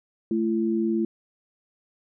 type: tone pair together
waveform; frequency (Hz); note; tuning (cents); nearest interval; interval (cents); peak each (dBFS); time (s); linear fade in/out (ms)
sine; 219.6 / 338; A3 / E4; -3 / +43; perfect fifth; 746; -24; 0.31-1.05; 2
effects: none